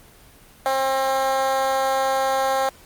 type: tone with high-pass filter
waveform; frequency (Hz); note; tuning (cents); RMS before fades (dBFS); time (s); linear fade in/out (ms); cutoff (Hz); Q
10% pulse; 267; C4; +35; -21; 0.66-2.69; 0; 640; 7.9
effects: pink hiss -49 dBFS RMS until 2.85 s + Opus 24 kbps